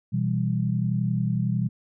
sine chord, E minor, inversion second, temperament equal, 123.47 / 164.81 / 196 Hz, B2 / E3 / G3, 0 / 0 / 0 cents, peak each -25 / -27 / -27 dBFS, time 0.12-1.69 s, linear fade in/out 20 ms, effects none

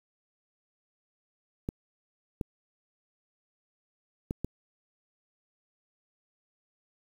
clicks, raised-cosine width 3 ms, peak -18 dBFS, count 4, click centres 1.689 / 2.412 / 4.309 / 4.446 s, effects 8-bit

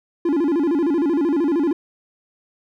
triangle tone with vibrato, 311.1 Hz, D#4, in tune, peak -14 dBFS, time 0.25-1.73 s, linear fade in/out 5 ms, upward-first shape square, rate 13 Hz, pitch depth 170 cents each way, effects none

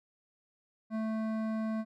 sine tone with hard clipping, 220 Hz, A3, in tune, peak -33 dBFS, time 0.9-1.85 s, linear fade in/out 50 ms, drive 13 dB, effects none

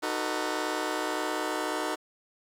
15% pulse chord, B dominant seventh, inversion first, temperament just, 308.7 / 370.4 / 444.5 / 493.9 Hz, D#4 / F#4 / A4 / B4, -14 / +2 / +18 / 0 cents, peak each -26 / -28 / -29 / -31 dBFS, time 0.02-1.96 s, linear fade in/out 20 ms, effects low-pass 11000 Hz 12 dB/octave + 9-bit

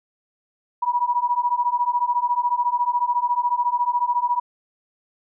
sine beating tone pair, 962 / 976 Hz, B5 / B5, -46 / -21 cents, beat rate 14 Hz, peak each -22 / -21 dBFS, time 0.82-4.4 s, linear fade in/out 10 ms, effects none

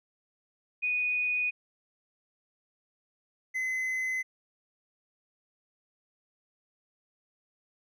sine / triangle tone pair in turn, 2477 / 2039 Hz, D#7 / C7, -8 / -45 cents, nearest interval minor third, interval 337 cents, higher first, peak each -26 / -27 dBFS, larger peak first, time 0.82-1.51 / 3.54-4.23 s, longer neither, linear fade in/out 20 ms, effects none

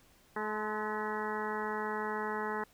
harmonic tone with a mistuned harmonic, 213.9 Hz, A3, 49 cents flat, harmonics 1 / 2 / 3 / 4 / 5 / 6 / 7 / 8 / 9, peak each -42 / -38 / -49 / -39 / -41 / -44 / -44 / -44 / -45 dBFS, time 0.36-2.64 s, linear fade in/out 5 ms, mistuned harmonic 5, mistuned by -43 cents, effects pink hiss -64 dBFS RMS until 2.73 s

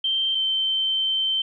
sine tone pair in turn, 3136 / 3105 Hz, G7 / G7, 0 / -17 cents, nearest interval unison, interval 17 cents, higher first, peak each -20 dBFS, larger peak neither, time 0.04-0.35 / 0.35-1.42 s, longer second, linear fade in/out 5 ms, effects none

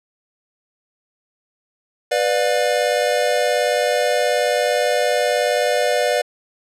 square chord, B diminished, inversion none, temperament just, 493.9 / 592.7 / 711.2 Hz, B4 / D5 / F5, 0 / +16 / +31 cents, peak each -21 / -20 / -23 dBFS, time 2.11-6.22 s, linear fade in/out 10 ms, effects low-pass 10000 Hz 12 dB/octave

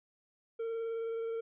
triangle tone with vibrato, 455.6 Hz, A#4, 40 cents flat, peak -32 dBFS, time 0.59-1.41 s, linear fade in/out 10 ms, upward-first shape sine, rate 19 Hz, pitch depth 14 cents each way, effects resampled to 8000 Hz

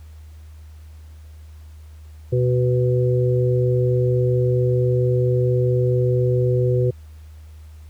harmonic tone, 124.4 Hz, B2, 13 cents sharp, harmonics 1 / 3 / 4, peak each -17 / -22 / -23 dBFS, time 2.32-6.91 s, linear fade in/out 10 ms, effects added 77 Hz sine -38 dBFS peak until 7.89 s + pink hiss -57 dBFS RMS until 7.89 s

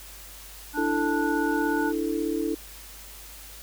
harmonic tone, 293.7 Hz, D4, in tune, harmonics 1 / 3 / 5, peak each -30 / -30 / -30 dBFS, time 0.73-1.93 s, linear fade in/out 50 ms
sine chord, D suspended second, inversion none, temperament just, 293.7 / 330.4 / 440.5 Hz, D4 / E4 / A4, 0 / +4 / +2 cents, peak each -29 / -28 / -30 dBFS, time 0.77-2.55 s, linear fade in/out 10 ms
effects added 50 Hz sine -47 dBFS peak until 3.62 s + white hiss -45 dBFS RMS until 3.62 s

